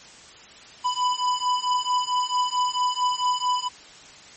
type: beating tone pair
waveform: square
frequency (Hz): 993 / 997.5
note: B5 / B5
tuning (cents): +9 / +17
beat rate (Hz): 4.5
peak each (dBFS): -25 / -25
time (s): 0.84-3.69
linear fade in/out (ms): 20
effects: white hiss -46 dBFS RMS until 4.36 s + MP3 32 kbps